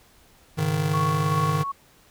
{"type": "chord", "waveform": "square", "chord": "Ab suspended fourth", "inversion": "none", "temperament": "just", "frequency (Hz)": [103.83, 138.43, 155.74], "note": ["Ab2", "Db3", "Eb3"], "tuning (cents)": [0, -2, 2], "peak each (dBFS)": [-30, -30, -24], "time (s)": [0.57, 1.64], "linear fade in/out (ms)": 20}
{"type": "tone with tremolo", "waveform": "sine", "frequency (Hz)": 1108.7, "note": "C#6", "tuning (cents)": 0, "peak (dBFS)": -23, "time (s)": [0.93, 1.72], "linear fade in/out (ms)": 10, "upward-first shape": "sine", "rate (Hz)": 2.6, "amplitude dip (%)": 45}
{"effects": ["pink hiss -56 dBFS RMS until 2.1 s"]}